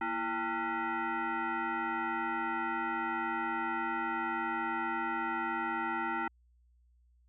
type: tone with frequency modulation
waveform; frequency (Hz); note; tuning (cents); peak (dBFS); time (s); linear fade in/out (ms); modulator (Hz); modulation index
sine; 233.1; A#3; 0; -31; 0.01-6.28; 5; 567; 2.9
effects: added 60 Hz sine -63 dBFS peak until 7.28 s